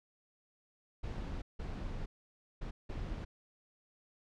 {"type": "noise bursts at uneven times", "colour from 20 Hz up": "brown", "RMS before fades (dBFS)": -40, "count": 4, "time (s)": [[1.03, 1.42], [1.59, 2.06], [2.61, 2.71], [2.89, 3.25]], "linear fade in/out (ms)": 10, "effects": ["low-pass 5000 Hz 12 dB/octave"]}